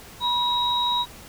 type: tone pair together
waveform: sine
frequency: 974 / 3820 Hz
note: B5 / A#7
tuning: -24 / +42 cents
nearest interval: 2 octaves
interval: 2366 cents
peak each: -23 dBFS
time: 0.2-1.06 s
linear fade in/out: 50 ms
effects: pink hiss -44 dBFS RMS until 1.28 s